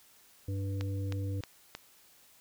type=harmonic tone; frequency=97.9 Hz; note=G2; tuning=2 cents flat; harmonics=1 / 3 / 5; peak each=-32 / -42 / -46 dBFS; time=0.48-1.41 s; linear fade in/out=5 ms
type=click train; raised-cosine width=0.2 ms; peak=-22 dBFS; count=4; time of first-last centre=0.81-1.75 s; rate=3.19 Hz
effects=white hiss -61 dBFS RMS until 2.4 s